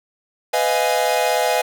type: chord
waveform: 45% pulse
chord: F half-diminished seventh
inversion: second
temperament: equal with one note detuned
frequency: 500.8 / 622.3 / 698.5 / 830.6 Hz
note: Cb5 / Eb5 / F5 / Ab5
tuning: +24 / 0 / 0 / 0 cents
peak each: -22 dBFS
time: 0.53-1.62 s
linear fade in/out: 10 ms
effects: none